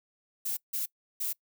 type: noise bursts at uneven times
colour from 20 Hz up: violet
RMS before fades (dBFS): -32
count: 3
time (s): 0.45-0.57 / 0.73-0.86 / 1.2-1.33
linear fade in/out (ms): 10
effects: noise-tail reverb RT60 0.1 s tail -23 dB re dry